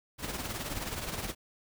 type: noise with tremolo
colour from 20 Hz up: pink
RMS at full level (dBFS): -34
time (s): 0.18-1.35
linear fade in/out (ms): 50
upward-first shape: triangle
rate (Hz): 19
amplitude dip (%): 65
effects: none